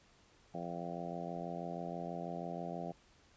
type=harmonic tone; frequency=86.2 Hz; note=F2; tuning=22 cents flat; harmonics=2 / 3 / 4 / 5 / 6 / 7 / 8 / 9; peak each=-44 / -49 / -49 / -51 / -50 / -48 / -45 / -49 dBFS; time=0.54-2.92 s; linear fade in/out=5 ms; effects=pink hiss -66 dBFS RMS until 3.36 s + resampled to 16000 Hz